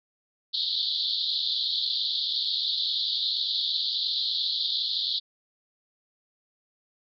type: band-pass noise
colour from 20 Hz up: white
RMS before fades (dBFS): -28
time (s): 0.53-5.2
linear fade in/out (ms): 20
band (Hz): 3400 to 4500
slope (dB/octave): 96
effects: none